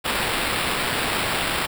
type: noise with sample-and-hold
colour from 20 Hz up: blue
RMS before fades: -24 dBFS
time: 0.04-1.67 s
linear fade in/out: 20 ms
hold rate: 6300 Hz
effects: none